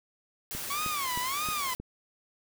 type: noise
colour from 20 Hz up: white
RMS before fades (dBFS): -37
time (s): 0.51-1.75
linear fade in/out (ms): 0
type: click train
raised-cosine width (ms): 3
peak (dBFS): -26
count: 5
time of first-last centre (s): 0.55-1.8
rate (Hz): 3.2
type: tone with vibrato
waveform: sawtooth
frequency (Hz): 1106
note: C#6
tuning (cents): -4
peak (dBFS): -27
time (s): 0.7-1.74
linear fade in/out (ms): 5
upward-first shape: sine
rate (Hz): 1.6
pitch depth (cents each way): 210
effects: none